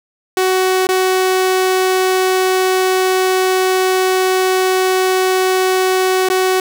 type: tone with dropouts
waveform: sawtooth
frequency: 373.7 Hz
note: F#4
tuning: 17 cents sharp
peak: -8 dBFS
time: 0.37-6.6 s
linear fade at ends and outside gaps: 2 ms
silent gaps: 0.87-0.889 / 6.288-6.3 s
effects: none